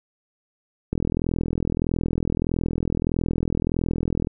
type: click train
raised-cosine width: 3 ms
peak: -10 dBFS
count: 140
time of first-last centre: 0.93-4.271 s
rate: 41.6 Hz
effects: none